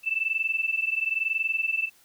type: tone pair together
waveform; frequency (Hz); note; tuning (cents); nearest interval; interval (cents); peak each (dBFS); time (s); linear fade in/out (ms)
sine; 2637 / 2658; E7 / E7; 0 / +14; unison; 14; -27; 0.03-1.9; 50
effects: white hiss -59 dBFS RMS until 2.04 s